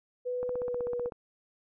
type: tone with pitch glide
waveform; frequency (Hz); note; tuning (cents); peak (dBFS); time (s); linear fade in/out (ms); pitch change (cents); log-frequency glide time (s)
sine; 496 to 485.2; B4 to B4; +7 to -31; -30; 0.25-1.1; 20; -38; 0.51-0.88
type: click train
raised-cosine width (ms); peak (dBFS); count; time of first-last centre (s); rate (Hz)
1; -27; 12; 0.43-1.122; 15.9
effects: none